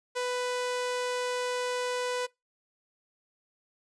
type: tone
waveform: sawtooth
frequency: 496.3 Hz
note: B4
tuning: 8 cents sharp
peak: -25 dBFS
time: 0.15-2.27 s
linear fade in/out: 20 ms
effects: noise-tail reverb RT60 0.2 s tail -23 dB re dry + resampled to 22050 Hz